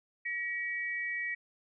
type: tone pair together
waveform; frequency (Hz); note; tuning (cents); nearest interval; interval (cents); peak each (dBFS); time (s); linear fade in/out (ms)
sine; 1915 / 2280; A#6 / C#7; +46 / +48; minor third; 302; -34 / -37; 0.25-1.35; 10
effects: none